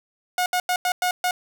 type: tone bursts at uneven times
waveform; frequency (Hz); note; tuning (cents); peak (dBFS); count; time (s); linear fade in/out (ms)
sawtooth; 724; F#5; -38; -16; 6; 0.38-0.46 / 0.53-0.6 / 0.69-0.76 / 0.85-0.92 / 1.02-1.11 / 1.24-1.31; 2
effects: none